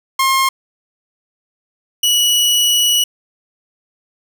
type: tone pair in turn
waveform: sawtooth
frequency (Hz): 1068 / 2933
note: C6 / F#7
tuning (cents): +35 / -16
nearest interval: octave + perfect fourth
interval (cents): 1749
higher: second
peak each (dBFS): -8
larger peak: neither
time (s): 0.19-0.49 / 2.03-3.04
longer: second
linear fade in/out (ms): 5
effects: none